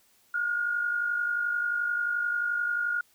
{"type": "tone pair together", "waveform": "sine", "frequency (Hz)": [1424, 1475.4], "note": ["F6", "F#6"], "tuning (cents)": [33, -5], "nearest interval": "minor second", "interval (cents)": 62, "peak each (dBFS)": [-26, -35], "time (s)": [0.34, 3.01], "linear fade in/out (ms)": 5, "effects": ["white hiss -64 dBFS RMS until 3.14 s"]}